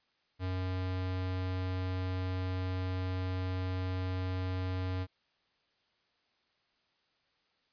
square tone, 92.5 Hz, F#2, in tune, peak -33 dBFS, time 0.39-5.07 s, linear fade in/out 50 ms, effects white hiss -74 dBFS RMS until 7.72 s + resampled to 11025 Hz

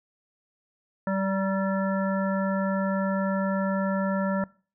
harmonic tone with a mistuned harmonic, 193.7 Hz, G3, 20 cents flat, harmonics 1 / 3 / 5 / 7 / 9, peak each -26 / -29 / -34 / -35 / -37 dBFS, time 1.07-4.44 s, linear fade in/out 2 ms, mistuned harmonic 5, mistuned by -27 cents, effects noise-tail reverb RT60 0.4 s tail -22 dB re dry

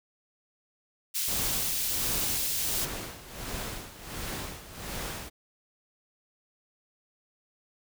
white high-pass noise, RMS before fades -30 dBFS, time 1.14-2.86 s, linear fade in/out 20 ms, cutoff 2900 Hz, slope 12 dB/octave
pink noise with tremolo, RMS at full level -35 dBFS, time 1.27-5.3 s, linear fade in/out 20 ms, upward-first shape sine, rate 1.4 Hz, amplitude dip 75%
effects none

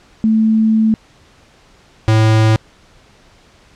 sine / square tone pair in turn, 220 / 110 Hz, A3 / A2, 0 / 0 cents, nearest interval octave, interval 1200 cents, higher first, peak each -9 dBFS, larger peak neither, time 0.24-0.94 / 2.08-2.56 s, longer first, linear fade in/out 0 ms, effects pink hiss -48 dBFS RMS until 3.75 s + low-pass 6000 Hz 12 dB/octave

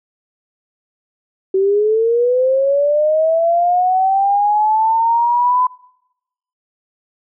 sine linear sweep, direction up, 377.6 to 1011 Hz, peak -11 dBFS, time 1.54-5.67 s, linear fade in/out 5 ms, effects noise-tail reverb RT60 0.9 s tail -25 dB re dry

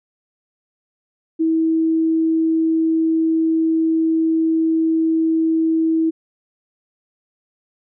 sine tone, 323.2 Hz, E4, 34 cents flat, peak -14 dBFS, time 1.39-6.11 s, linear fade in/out 20 ms, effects none

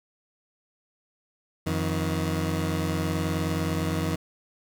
20% pulse tone pair together, 89 / 158.58 Hz, F2 / D#3, +33 / +33 cents, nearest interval minor seventh, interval 1000 cents, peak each -23 dBFS, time 1.66-4.16 s, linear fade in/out 10 ms, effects none

